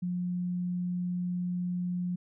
sine tone, 178.4 Hz, F3, 37 cents sharp, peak -29 dBFS, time 0.02-2.16 s, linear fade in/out 10 ms, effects none

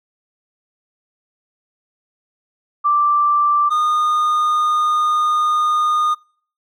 sine / triangle tone pair in turn, 1174.7 / 1224.5 Hz, D6 / D#6, 0 / -28 cents, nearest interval minor second, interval 72 cents, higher second, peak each -12 dBFS, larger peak neither, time 2.84-3.7 / 3.7-6.15 s, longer second, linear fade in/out 20 ms, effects noise-tail reverb RT60 0.5 s tail -26 dB re dry

